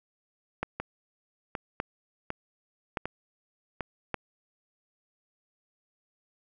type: two click trains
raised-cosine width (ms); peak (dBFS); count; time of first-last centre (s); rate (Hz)
0.5; -17 / -14; 5 / 4; 0.8-3.808 / 0.63-4.143; 1.33 / 0.854
effects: none